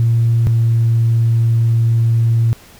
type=tone pair in turn; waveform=sine; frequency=115.8 / 115 Hz; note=A#2 / A#2; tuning=-11 / -23 cents; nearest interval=unison; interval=12 cents; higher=first; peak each=-9 dBFS; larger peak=neither; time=0-0.47 / 0.47-2.53 s; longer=second; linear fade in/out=0 ms; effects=tanh soft clip ceiling -6 dBFS + pink hiss -43 dBFS RMS until 2.79 s